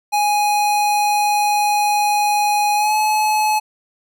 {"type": "tone with pitch glide", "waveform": "square", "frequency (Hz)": [830.6, 855.4], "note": ["G#5", "A5"], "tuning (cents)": [0, -49], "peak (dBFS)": -15, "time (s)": [0.12, 3.6], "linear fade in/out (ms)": 20, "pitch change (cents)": 51, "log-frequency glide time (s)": [2.75, 2.94], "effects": []}